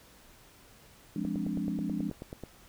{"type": "chord", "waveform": "sine", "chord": "D half-diminished seventh", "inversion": "first", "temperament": "equal", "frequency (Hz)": [174.61, 207.7, 261.6, 293.7], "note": ["F3", "Ab3", "C4", "D4"], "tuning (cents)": [0, 0, 0, 0], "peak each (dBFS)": [-36, -34, -38, -36], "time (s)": [1.16, 2.1], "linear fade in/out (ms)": 2}
{"type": "click train", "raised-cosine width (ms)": 2, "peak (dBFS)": -26, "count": 12, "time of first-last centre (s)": [1.25, 2.437], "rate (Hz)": 9.27}
{"effects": ["pink hiss -57 dBFS RMS until 2.68 s"]}